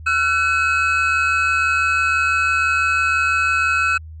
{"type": "tone cluster", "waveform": "triangle", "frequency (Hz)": [1351, 1497, 2565], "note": ["E6", "F#6", "E7"], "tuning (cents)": [42, 20, -48], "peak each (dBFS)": -18, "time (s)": [0.06, 3.98], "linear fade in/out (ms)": 10, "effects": ["added 79 Hz sine -33 dBFS peak until 4.2 s", "resampled to 22050 Hz"]}